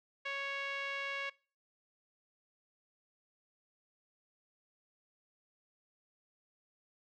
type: tone with low-pass filter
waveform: 5% pulse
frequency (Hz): 554.4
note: C#5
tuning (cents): 0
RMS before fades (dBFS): -39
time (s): 0.25-1.3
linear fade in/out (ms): 10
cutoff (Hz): 2300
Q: 2
effects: noise-tail reverb RT60 0.4 s tail -23 dB re dry